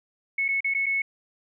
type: tone with dropouts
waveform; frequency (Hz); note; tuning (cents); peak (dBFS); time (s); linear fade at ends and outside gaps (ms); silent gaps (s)
sine; 2200; C#7; -14; -22; 0.38-1.02; 5; 0.482-0.486 / 0.606-0.644 / 0.739-0.747 / 0.86-0.864
effects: none